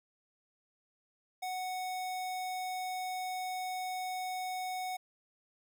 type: tone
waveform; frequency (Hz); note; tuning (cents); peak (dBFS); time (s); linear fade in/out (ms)
square; 740; F#5; 0; -36; 1.42-4.97; 10
effects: none